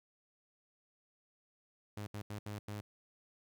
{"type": "tone bursts at uneven times", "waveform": "sawtooth", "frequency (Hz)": 103.83, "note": "G#2", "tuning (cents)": 0, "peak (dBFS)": -37, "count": 5, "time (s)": [[1.97, 2.07], [2.14, 2.22], [2.3, 2.39], [2.46, 2.59], [2.68, 2.81]], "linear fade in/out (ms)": 5, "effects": ["13-bit"]}